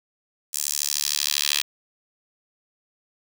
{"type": "tone with high-pass filter sweep", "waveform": "10% pulse", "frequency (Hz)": 72.9, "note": "D2", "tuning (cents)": -12, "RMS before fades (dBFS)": -25, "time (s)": [0.53, 1.62], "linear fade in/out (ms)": 10, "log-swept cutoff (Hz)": [7400, 3300], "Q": 1.5, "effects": []}